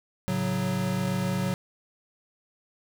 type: chord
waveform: square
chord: F# minor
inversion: first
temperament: equal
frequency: 110 / 138.59 / 185 Hz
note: A2 / C#3 / F#3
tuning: 0 / 0 / 0 cents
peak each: -34 / -32 / -28 dBFS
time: 0.28-1.54 s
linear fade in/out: 0 ms
effects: none